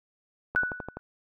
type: click train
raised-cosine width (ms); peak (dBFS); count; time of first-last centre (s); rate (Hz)
1; -20; 6; 0.55-0.97; 11.9
type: tone with exponential decay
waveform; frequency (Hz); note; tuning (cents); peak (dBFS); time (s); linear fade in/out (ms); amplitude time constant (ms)
sine; 1480; F#6; 0; -19; 0.56-0.99; 0; 92
effects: none